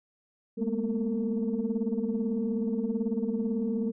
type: tone cluster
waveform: sine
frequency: 206.7 / 224.3 / 242.7 / 455.5 Hz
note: G#3 / A3 / B3 / A#4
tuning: -8 / +34 / -30 / -40 cents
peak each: -31 / -30 / -33 / -33 dBFS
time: 0.57-3.92 s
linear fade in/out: 20 ms
effects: tanh soft clip ceiling -19 dBFS